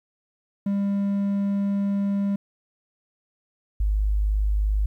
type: tone pair in turn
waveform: triangle / sine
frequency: 199.7 / 51.39 Hz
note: G3 / G#1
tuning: +32 / -18 cents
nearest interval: octave + major seventh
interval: 2350 cents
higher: first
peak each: -19 dBFS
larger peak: neither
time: 0.66-2.36 / 3.8-4.86 s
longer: first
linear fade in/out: 5 ms
effects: 10-bit